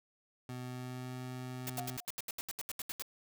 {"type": "tone with pitch glide", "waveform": "25% pulse", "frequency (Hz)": [125.4, 127.08], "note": ["B2", "B2"], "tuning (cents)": [27, 50], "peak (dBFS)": -37, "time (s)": [0.49, 1.97], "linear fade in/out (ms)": 2, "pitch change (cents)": 23, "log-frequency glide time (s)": [0.61, 1.15]}
{"type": "noise bursts", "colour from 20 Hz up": "white", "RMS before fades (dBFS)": -40, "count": 14, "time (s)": [1.67, 3.022], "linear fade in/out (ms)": 0, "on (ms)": 26, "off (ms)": 76}
{"type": "tone with exponential decay", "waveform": "sine", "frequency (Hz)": 716, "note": "F5", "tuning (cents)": 43, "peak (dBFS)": -35, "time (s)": [1.78, 2.05], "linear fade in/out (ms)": 0, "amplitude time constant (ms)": 58}
{"effects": []}